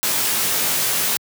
white noise with comb filter, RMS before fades -20 dBFS, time 0.03-1.17 s, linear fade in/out 0 ms, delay 18 ms, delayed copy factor +0.8, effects high-pass 100 Hz 12 dB/octave

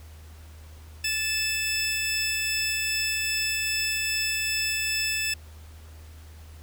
20% pulse tone pair together, 1750.5 / 2627 Hz, A6 / E7, -9 / -7 cents, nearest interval perfect fifth, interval 702 cents, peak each -28 / -21 dBFS, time 1.04-5.34 s, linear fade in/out 5 ms, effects added 78 Hz sine -43 dBFS peak until 6.62 s + pink hiss -54 dBFS RMS until 6.62 s

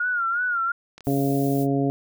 sine tone with vibrato, 1417 Hz, F6, 25 cents sharp, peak -21 dBFS, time 0-0.72 s, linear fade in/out 5 ms, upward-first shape sine, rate 2.8 Hz, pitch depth 90 cents each way
clicks, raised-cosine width 0.2 ms, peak -25 dBFS, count 2, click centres 0.98 / 1.007 s
violet noise, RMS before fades -38 dBFS, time 1.04-1.67 s, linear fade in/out 50 ms
harmonic tone, 138.59 Hz, C#3, in tune, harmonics 1 / 2 / 3 / 4 / 5, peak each -25 / -22 / -27 / -33 / -30 dBFS, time 1.07-1.9 s, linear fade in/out 0 ms
effects none

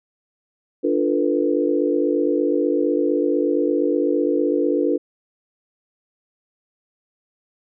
sine chord, B half-diminished seventh, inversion first, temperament equal with one note detuned, 293.7 / 349.2 / 445.4 / 493.9 Hz, D4 / F4 / A4 / B4, 0 / 0 / +21 / 0 cents, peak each -21 / -22 / -23 / -23 dBFS, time 0.83-4.98 s, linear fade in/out 20 ms, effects none

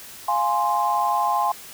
sine chord, F minor, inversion none, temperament equal, 698.5 / 830.6 / 1046.5 Hz, F5 / Ab5 / C6, 0 / 0 / 0 cents, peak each -26 / -22 / -22 dBFS, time 0.28-1.52 s, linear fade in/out 5 ms, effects white hiss -41 dBFS RMS until 1.73 s

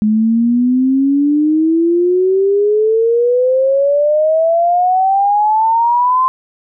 sine exponential sweep, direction up, 210.7 to 1046.5 Hz, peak -9 dBFS, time 0.02-6.28 s, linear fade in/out 0 ms, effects none

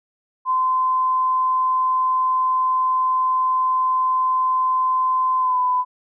sine tone with pitch glide, 1030 to 1002.4 Hz, C6 to B5, -28 to +25 cents, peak -16 dBFS, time 0.45-5.85 s, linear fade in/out 50 ms, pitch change -47 cents, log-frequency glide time 5.39-5.59 s, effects none

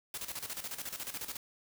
white noise with tremolo, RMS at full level -39 dBFS, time 0.14-1.37 s, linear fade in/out 2 ms, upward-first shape square, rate 14 Hz, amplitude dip 70%, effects none

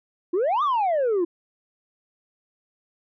sine exponential two-way sweep, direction up then down, 329.6 to 1233 to 329.6 Hz, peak -17 dBFS, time 0.33-1.25 s, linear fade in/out 10 ms, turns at 0.63 s, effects tanh soft clip ceiling -18 dBFS

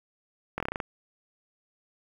slowing click train, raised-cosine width 0.5 ms, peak -15 dBFS, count 8, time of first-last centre 0.58-0.802 s, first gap 22 ms, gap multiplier 1.12, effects 8-bit

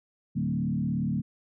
sine tone with frequency modulation, 185.9 Hz, F#3, 8 cents sharp, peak -25 dBFS, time 0.35-1.22 s, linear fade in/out 20 ms, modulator 37.2 Hz, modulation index 1.6, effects none

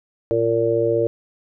harmonic tone, 115.1 Hz, A#2, 22 cents flat, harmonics 1 / 3 / 4 / 5, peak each -28 / -22 / -19 / -22 dBFS, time 0.31-1.07 s, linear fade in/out 0 ms, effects none

